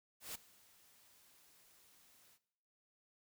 white noise with ADSR envelope, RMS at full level -44 dBFS, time 0.2-2.39 s, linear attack 150 ms, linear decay 9 ms, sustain -23 dB, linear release 54 ms, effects noise-tail reverb RT60 0.8 s tail -18 dB re dry

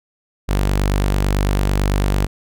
sawtooth tone, 49 Hz, G1, in tune, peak -11 dBFS, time 0.48-2.27 s, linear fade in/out 20 ms, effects none

